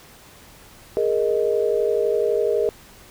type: chord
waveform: sine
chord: Ab suspended second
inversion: none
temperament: just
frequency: 415.3 / 467.2 / 623 Hz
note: Ab4 / Bb4 / Eb5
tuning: 0 / +4 / +2 cents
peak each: -21 / -21 / -25 dBFS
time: 0.97-2.69 s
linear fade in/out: 0 ms
effects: pink hiss -47 dBFS RMS until 3.1 s